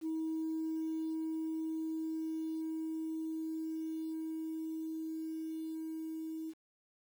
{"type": "tone with level ramp", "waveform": "sine", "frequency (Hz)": 319.5, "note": "D#4", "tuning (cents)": 46, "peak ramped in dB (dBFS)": [-32, -38], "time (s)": [0.01, 6.54], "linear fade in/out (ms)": 50, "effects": ["tanh soft clip ceiling -31 dBFS", "10-bit"]}